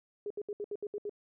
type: tone bursts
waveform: sine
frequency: 412.8 Hz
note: G#4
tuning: 10 cents flat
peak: -34 dBFS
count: 8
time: 0.26-1.095 s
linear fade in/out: 2 ms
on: 44 ms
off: 69 ms
effects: none